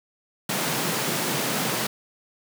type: high-pass noise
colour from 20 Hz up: pink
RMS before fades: -26 dBFS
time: 0.49-1.87 s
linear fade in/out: 5 ms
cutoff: 130 Hz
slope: 48 dB/octave
effects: none